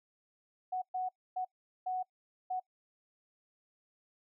sine tone bursts at uneven times, 740 Hz, F#5, in tune, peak -32 dBFS, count 5, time 0.72-0.82 / 0.94-1.09 / 1.36-1.45 / 1.86-2.03 / 2.5-2.6 s, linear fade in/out 10 ms, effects noise-tail reverb RT60 0.1 s tail -23 dB re dry

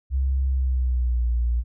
sine tone with pitch glide, 66.5 to 59.24 Hz, C2 to A#1, +29 to +29 cents, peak -19 dBFS, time 0.1-1.64 s, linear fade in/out 50 ms, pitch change -200 cents, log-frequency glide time 0.46-1.28 s, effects none

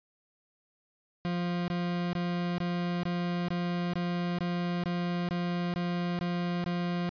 40% pulse tone bursts, 175.2 Hz, F3, 6 cents sharp, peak -28 dBFS, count 13, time 1.25-7.092 s, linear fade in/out 0 ms, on 430 ms, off 21 ms, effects resampled to 11025 Hz

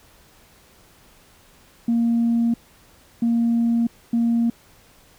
sine tone bursts at uneven times, 233.1 Hz, A#3, in tune, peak -15 dBFS, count 3, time 1.88-2.54 / 3.22-3.87 / 4.13-4.5 s, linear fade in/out 5 ms, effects tanh soft clip ceiling -13 dBFS + pink hiss -53 dBFS RMS until 5.18 s

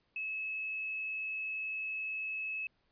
sine tone, 2589 Hz, E7, 32 cents flat, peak -35 dBFS, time 0.16-2.67 s, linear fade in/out 2 ms, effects pink hiss -75 dBFS RMS until 2.91 s + resampled to 11025 Hz

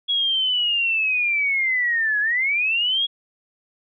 sine linear two-way sweep, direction down then up, 3347 to 1661.2 to 3347 Hz, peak -18 dBFS, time 0.08-3.07 s, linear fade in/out 20 ms, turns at 2.2 s, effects none

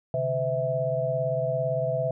sine tone cluster, 131.9 / 149.6 / 510 / 652 Hz, C3 / D3 / C5 / E5, +14 / +32 / -44 / -19 cents, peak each -31 / -35 / -30 / -26 dBFS, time 0.14-2.11 s, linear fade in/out 2 ms, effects none

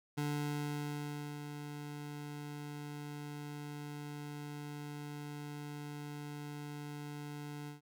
25% pulse tone with ADSR envelope, 146.83 Hz, D3, in tune, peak -30 dBFS, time 0.17-7.81 s, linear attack 13 ms, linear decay 1200 ms, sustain -9 dB, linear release 130 ms, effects none

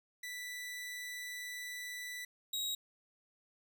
sawtooth tone pair in turn, 1975.5 / 3812 Hz, B6 / A#7, 0 / +38 cents, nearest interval major seventh, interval 1138 cents, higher second, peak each -38 / -32 dBFS, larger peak second, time 0.23-2.25 / 2.53-2.75 s, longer first, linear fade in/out 5 ms, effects none

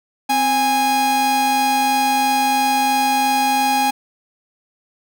45% pulse tone pair together, 260.9 / 825.7 Hz, C4 / G#5, -5 / -10 cents, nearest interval octave + minor sixth, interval 1995 cents, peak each -24 / -15 dBFS, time 0.29-3.91 s, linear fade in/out 10 ms, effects none

